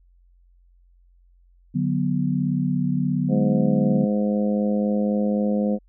sine chord, B minor, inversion first, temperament just, 148.16 / 185.21 / 246.9 Hz, D3 / F#3 / B3, +16 / +2 / 0 cents, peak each -24 dBFS, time 1.74-4.06 s, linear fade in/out 20 ms
harmonic tone, 103.83 Hz, G#2, in tune, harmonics 2 / 3 / 4 / 5 / 6 / 7, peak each -20 / -31 / -33 / -26 / -36 / -38 dBFS, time 3.28-5.79 s, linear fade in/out 50 ms
effects added 44 Hz sine -53 dBFS peak until 5.88 s

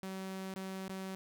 sawtooth tone with dropouts, 190.3 Hz, F#3, 49 cents sharp, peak -36 dBFS, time 0.03-1.15 s, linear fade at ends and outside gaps 0 ms, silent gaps 0.54-0.56 / 0.881-0.895 s, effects none

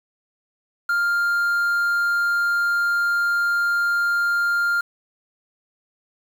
triangle tone with quantisation, 1400 Hz, F6, 4 cents sharp, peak -16 dBFS, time 0.89-4.81 s, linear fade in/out 5 ms, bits 7, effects none

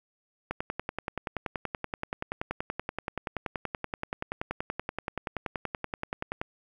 click train, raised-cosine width 0.5 ms, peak -16 dBFS, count 63, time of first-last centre 0.51-6.415 s, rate 10.5 Hz, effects 9-bit

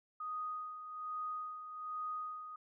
sine tone with tremolo, 1244.5 Hz, D#6, in tune, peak -37 dBFS, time 0.2-2.56 s, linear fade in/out 5 ms, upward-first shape sine, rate 1.2 Hz, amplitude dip 60%, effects none

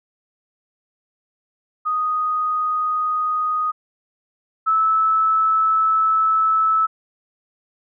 sine tone pair in turn, 1244.5 / 1306.1 Hz, D#6 / E6, 0 / -16 cents, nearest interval minor second, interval 84 cents, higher second, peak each -18 / -14 dBFS, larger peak second, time 1.85-3.72 / 4.66-6.87 s, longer second, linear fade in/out 20 ms, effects none

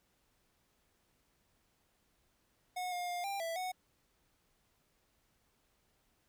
square tone with pitch steps, 728 / 711 / 707 / 794 / 662 / 738 Hz, F#5 / F5 / F5 / G5 / E5 / F#5, -28 / +31 / +21 / +22 / +7 / -5 cents, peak -37 dBFS, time 2.76-3.72 s, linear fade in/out 10 ms, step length 160 ms, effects pink hiss -75 dBFS RMS until 6.28 s

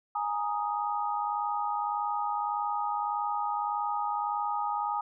sine chord, Ab suspended second, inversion none, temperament equal, 830.6 / 932.3 / 1244.5 Hz, Ab5 / Bb5 / Eb6, 0 / 0 / 0 cents, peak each -31 / -34 / -33 dBFS, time 0.15-5.01 s, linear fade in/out 5 ms, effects none

